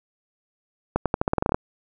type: accelerating click train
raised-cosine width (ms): 1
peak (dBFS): -6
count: 12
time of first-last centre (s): 0.96-1.545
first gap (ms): 97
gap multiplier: 0.87
effects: none